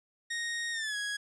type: tone with pitch glide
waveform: sawtooth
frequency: 1864.7 to 1661.3 Hz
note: A#6 to G#6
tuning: 0 to 0 cents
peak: -29 dBFS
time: 0.3-1.17 s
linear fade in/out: 10 ms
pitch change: -200 cents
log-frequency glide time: 0.72-0.96 s
effects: resampled to 22050 Hz + 11-bit